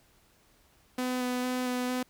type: tone with vibrato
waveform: sawtooth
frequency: 250.8 Hz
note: B3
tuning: 27 cents sharp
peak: -25 dBFS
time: 0.98-2.03 s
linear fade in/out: 5 ms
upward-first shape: square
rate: 2.2 Hz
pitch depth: 10 cents each way
effects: pink hiss -64 dBFS RMS until 2.09 s